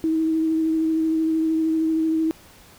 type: tone with vibrato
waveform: sine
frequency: 320.1 Hz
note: D#4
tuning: 49 cents sharp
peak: -18 dBFS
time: 0.04-2.31 s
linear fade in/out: 0 ms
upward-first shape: triangle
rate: 13 Hz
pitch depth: 19 cents each way
effects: pink hiss -49 dBFS RMS until 2.78 s